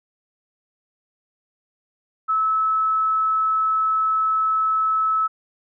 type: tone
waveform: sine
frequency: 1300 Hz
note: E6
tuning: 24 cents flat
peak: -17 dBFS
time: 2.28-5.28 s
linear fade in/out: 20 ms
effects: none